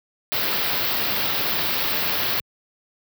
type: band-stop noise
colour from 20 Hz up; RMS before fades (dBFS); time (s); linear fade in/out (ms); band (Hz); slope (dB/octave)
white; -23; 0.32-2.4; 0; 5000 to 14000; 48
effects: high-pass 80 Hz 12 dB/octave